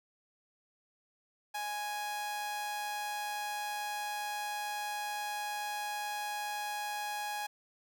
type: tone with amplitude modulation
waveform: sawtooth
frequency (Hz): 830.6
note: G#5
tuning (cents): 0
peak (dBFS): -30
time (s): 1.54-7.47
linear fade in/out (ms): 10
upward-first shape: sine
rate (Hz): 208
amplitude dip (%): 35
effects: none